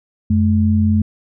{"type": "tone pair together", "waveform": "sine", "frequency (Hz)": [90.27, 214.7], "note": ["F#2", "A3"], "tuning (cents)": [-42, -42], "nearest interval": "octave + minor third", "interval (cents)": 1500, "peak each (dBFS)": -14, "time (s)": [0.3, 1.02], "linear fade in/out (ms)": 5, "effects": []}